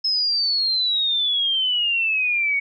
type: exponential sweep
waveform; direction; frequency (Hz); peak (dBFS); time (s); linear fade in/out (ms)
sine; down; 5200 to 2217; -18; 0.04-2.6; 10
effects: none